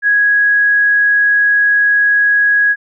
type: tone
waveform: sine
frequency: 1661.2 Hz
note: G#6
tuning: in tune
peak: -8 dBFS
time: 0.02-2.76 s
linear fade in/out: 50 ms
effects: none